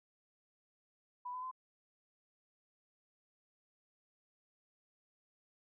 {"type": "tone with pitch steps", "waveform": "sine", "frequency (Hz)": [987.8, 1008, 1028.6], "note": ["B5", "B5", "C6"], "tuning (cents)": [0, 35, -30], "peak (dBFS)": -40, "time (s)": [1.25, 1.514], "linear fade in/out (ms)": 10, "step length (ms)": 88, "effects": []}